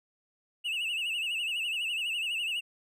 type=tone with vibrato; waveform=triangle; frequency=2757 Hz; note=F7; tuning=23 cents flat; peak=-28 dBFS; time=0.64-2.61 s; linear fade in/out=20 ms; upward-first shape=sine; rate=12 Hz; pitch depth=110 cents each way; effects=none